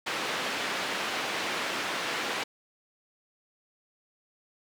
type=band-pass noise; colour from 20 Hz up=white; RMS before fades=-32 dBFS; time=0.06-2.44 s; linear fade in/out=10 ms; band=230 to 2800 Hz; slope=12 dB/octave; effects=none